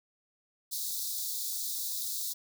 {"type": "high-pass noise", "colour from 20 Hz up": "white", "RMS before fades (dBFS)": -35, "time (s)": [0.71, 2.34], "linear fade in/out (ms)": 20, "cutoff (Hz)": 3600, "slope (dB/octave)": 96, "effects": []}